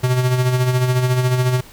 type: tone with tremolo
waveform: square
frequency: 126.4 Hz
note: B2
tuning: 41 cents sharp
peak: -13 dBFS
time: 0.03-1.61 s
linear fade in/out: 10 ms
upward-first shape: sine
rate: 14 Hz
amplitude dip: 50%
effects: pink hiss -43 dBFS RMS until 1.72 s